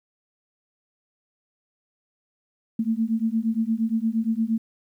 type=beating tone pair; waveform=sine; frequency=220.4 / 229 Hz; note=A3 / A#3; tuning=+3 / -31 cents; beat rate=8.6 Hz; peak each=-24 dBFS; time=2.79-4.58 s; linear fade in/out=5 ms; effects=10-bit